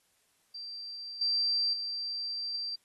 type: tone with level steps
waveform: sine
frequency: 4699 Hz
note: D8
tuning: in tune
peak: -39 / -26 / -33 dBFS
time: 0.54-2.76 s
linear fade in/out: 10 ms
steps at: 1.21 / 1.73 s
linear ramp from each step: 5 ms
effects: white hiss -71 dBFS RMS until 2.84 s + AAC 32 kbps